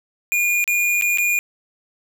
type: tone with dropouts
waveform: square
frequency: 2429 Hz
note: D#7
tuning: 42 cents flat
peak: -17 dBFS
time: 0.32-1.39 s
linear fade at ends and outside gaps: 0 ms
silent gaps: 0.641-0.677 / 1.012-1.022 / 1.174-1.184 s
effects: none